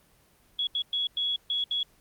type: tone bursts at uneven times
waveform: sine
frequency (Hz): 3356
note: G#7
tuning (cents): +17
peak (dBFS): -25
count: 6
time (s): 0.59-0.67 / 0.75-0.82 / 0.93-1.07 / 1.17-1.36 / 1.5-1.64 / 1.71-1.83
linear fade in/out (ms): 2
effects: pink hiss -62 dBFS RMS until 2 s + Opus 24 kbps